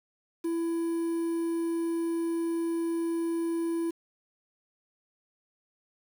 triangle tone with quantisation, 333.8 Hz, E4, 22 cents sharp, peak -25 dBFS, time 0.44-3.91 s, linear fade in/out 10 ms, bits 8, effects none

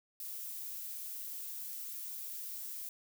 violet noise, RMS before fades -43 dBFS, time 0.2-2.89 s, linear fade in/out 2 ms, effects none

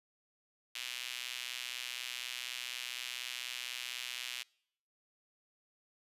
sawtooth tone with high-pass filter, 124.1 Hz, B2, 9 cents sharp, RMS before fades -42 dBFS, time 0.75-4.43 s, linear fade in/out 5 ms, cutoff 2800 Hz, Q 2.1, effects noise-tail reverb RT60 0.7 s tail -26 dB re dry + resampled to 32000 Hz

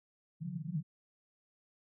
white band-pass noise, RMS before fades -39 dBFS, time 0.4-0.83 s, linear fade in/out 20 ms, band 140 to 180 Hz, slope 96 dB/octave, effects none

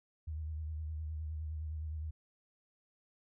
sine tone with vibrato, 77.78 Hz, D#2, in tune, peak -37 dBFS, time 0.27-2.11 s, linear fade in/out 10 ms, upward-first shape sine, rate 9.7 Hz, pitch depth 48 cents each way, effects none

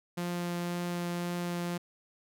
sawtooth tone with vibrato, 174.6 Hz, F3, in tune, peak -28 dBFS, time 0.17-1.78 s, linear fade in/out 10 ms, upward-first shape triangle, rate 1.9 Hz, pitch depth 8 cents each way, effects none

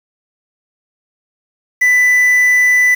triangle tone with quantisation, 1990 Hz, B6, 13 cents sharp, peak -6 dBFS, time 1.81-2.95 s, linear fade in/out 10 ms, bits 5, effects none

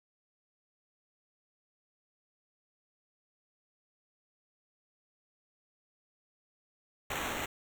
white noise with sample-and-hold, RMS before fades -36 dBFS, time 7.1-7.46 s, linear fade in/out 5 ms, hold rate 4900 Hz, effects none

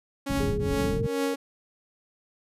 sawtooth tone with tremolo, 277.2 Hz, C#4, in tune, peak -21 dBFS, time 0.26-1.36 s, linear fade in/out 10 ms, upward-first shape triangle, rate 2.3 Hz, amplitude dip 100%
white low-pass noise, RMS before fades -29 dBFS, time 0.29-1.07 s, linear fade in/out 10 ms, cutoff 220 Hz, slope 24 dB/octave
sine tone with pitch glide, 415.3 to 466.2 Hz, G#4 to A#4, 0 to 0 cents, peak -28 dBFS, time 0.4-1.34 s, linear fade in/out 2 ms, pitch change +200 cents, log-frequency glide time 0.6-1.1 s
effects resampled to 32000 Hz

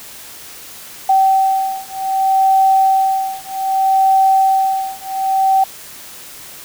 sine beating tone pair, 770 / 770.64 Hz, G5 / G5, -31 / -30 cents, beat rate 0.64 Hz, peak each -14 dBFS, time 1.09-5.64 s, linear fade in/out 5 ms, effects white hiss -35 dBFS RMS until 6.64 s

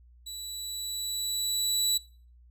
25% pulse tone with level ramp, 3940 Hz, B7, 5 cents flat, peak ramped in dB -34 to -19 dBFS, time 0.26-1.98 s, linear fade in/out 10 ms, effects noise-tail reverb RT60 0.4 s tail -20 dB re dry + added 60 Hz sine -53 dBFS peak until 2.5 s

